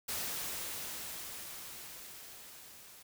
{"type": "noise with level ramp", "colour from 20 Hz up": "white", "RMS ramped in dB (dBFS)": [-37, -55], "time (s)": [0.08, 3.03], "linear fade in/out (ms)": 10, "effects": []}